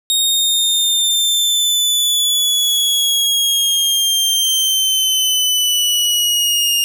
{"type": "linear sweep", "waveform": "sawtooth", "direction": "down", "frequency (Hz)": [3729, 2823], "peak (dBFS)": -10, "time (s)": [0.1, 6.84], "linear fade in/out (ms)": 0, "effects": []}